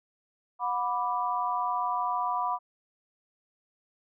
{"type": "chord", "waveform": "sine", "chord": "B minor", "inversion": "second", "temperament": "equal with one note detuned", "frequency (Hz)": [725.6, 987.8, 1174.7], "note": ["F#5", "B5", "D6"], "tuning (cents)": [-34, 0, 0], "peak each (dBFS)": [-32, -29, -32], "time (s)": [0.59, 2.59], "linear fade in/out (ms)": 50, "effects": []}